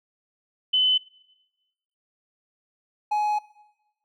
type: tone pair in turn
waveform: sine / triangle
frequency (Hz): 3026 / 840.4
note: F#7 / G#5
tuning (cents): +38 / +20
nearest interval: octave + minor seventh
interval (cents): 2218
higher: first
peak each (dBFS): -17 / -19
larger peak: first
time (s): 0.73-0.98 / 3.11-3.39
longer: second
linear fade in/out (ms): 10
effects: noise-tail reverb RT60 1.0 s tail -19 dB re dry